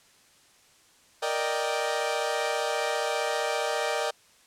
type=chord; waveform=sawtooth; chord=Eb major seventh; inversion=second; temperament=equal; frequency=466.2 / 587.3 / 622.3 / 784 Hz; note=Bb4 / D5 / Eb5 / G5; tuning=0 / 0 / 0 / 0 cents; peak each=-28 dBFS; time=1.22-4.11 s; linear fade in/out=10 ms; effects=white hiss -59 dBFS RMS until 4.46 s + low-pass 9000 Hz 12 dB/octave